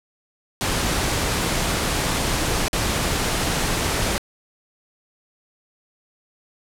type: noise with dropouts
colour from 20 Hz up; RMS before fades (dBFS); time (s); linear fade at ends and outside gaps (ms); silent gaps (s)
pink; -22; 0.61-4.18; 0; 2.682-2.731
effects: low-pass 11000 Hz 12 dB/octave